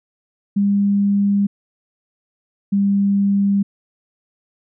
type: tone pair in turn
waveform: sine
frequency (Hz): 201 / 199.38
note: G3 / G3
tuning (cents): +44 / +30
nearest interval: unison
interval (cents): 14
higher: first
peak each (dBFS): -13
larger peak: neither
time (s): 0.56-1.47 / 2.72-3.63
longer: neither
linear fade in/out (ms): 10
effects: none